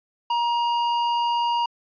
triangle tone with tanh clipping, 946 Hz, A#5, 25 cents sharp, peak -22 dBFS, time 0.3-1.66 s, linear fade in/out 5 ms, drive 18 dB, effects resampled to 11025 Hz

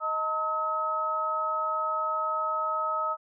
sine tone cluster, 626 / 902 / 1279 Hz, D#5 / A5 / D#6, +10 / +43 / +47 cents, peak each -34 / -35 / -27 dBFS, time 0-3.17 s, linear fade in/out 50 ms, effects none

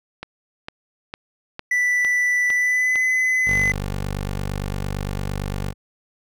click train, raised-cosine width 0.3 ms, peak -15 dBFS, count 7, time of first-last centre 0.23-2.957 s, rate 2.2 Hz
triangle tone with pitch glide, 1975.5 to 2022 Hz, B6 to B6, 0 to +40 cents, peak -15 dBFS, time 1.71-3.72 s, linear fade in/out 5 ms, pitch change +40 cents, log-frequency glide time 2.53-3 s
15% pulse tone, 48.8 Hz, G1, 7 cents flat, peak -18 dBFS, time 3.45-5.74 s, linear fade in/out 50 ms
effects none

